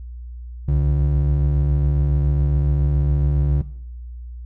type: ring-modulated tone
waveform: triangle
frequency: 104.7 Hz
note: G#2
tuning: 15 cents sharp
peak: -10 dBFS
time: 0.68-3.62 s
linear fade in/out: 5 ms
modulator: 37.5 Hz
effects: noise-tail reverb RT60 0.7 s tail -17 dB re dry + added 60 Hz sine -31 dBFS peak until 4.45 s